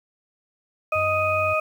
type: harmonic tone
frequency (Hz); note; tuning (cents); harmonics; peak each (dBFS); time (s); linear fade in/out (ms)
624; D#5; +5; 1 / 2 / 4; -23 / -24 / -25; 0.92-1.6; 5
type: tone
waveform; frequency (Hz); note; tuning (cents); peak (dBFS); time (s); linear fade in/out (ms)
triangle; 94; F#2; +28; -30; 0.95-1.54; 10
effects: 8-bit